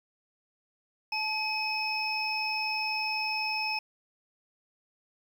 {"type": "tone cluster", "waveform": "sine", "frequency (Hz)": [868, 2536, 5260], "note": ["A5", "D#7", "E8"], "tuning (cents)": [-24, 32, -5], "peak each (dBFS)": [-34, -31, -34], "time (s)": [1.12, 3.79], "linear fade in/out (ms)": 5, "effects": ["9-bit"]}